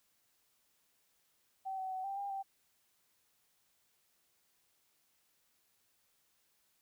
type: tone with pitch steps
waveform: sine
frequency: 768 / 757 / 752 / 786 / 801 / 780 Hz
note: G5 / F#5 / F#5 / G5 / G5 / G5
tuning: -36 / +39 / +28 / +4 / +37 / -9 cents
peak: -37 dBFS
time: 1.65-2.43 s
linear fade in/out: 20 ms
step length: 130 ms
effects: white hiss -75 dBFS RMS until 6.81 s